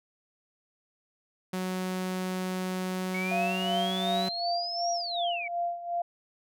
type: tone with pitch glide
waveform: sawtooth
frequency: 185 to 187.91 Hz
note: F#3 to F#3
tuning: 0 to +27 cents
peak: -26 dBFS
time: 1.53-4.29 s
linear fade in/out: 5 ms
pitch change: +27 cents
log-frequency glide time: 2.91-4.13 s
type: exponential two-way sweep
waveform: sine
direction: up then down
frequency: 2208 to 5750 to 2208 Hz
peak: -32 dBFS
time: 3.14-5.48 s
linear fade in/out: 5 ms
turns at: 4.92 s
type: tone with tremolo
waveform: sine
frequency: 693 Hz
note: F5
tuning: 14 cents flat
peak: -26 dBFS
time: 3.31-6.02 s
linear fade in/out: 5 ms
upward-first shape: sine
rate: 2.7 Hz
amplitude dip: 75%
effects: none